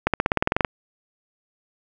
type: accelerating click train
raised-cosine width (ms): 0.5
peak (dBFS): -3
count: 12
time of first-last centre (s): 0.07-0.648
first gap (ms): 67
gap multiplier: 0.95
effects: none